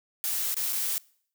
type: noise with dropouts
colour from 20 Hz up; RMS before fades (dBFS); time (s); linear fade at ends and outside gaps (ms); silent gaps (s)
blue; -29; 0.24-0.98; 0; 0.543-0.567 / 0.725-0.729
effects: noise-tail reverb RT60 0.6 s tail -24 dB re dry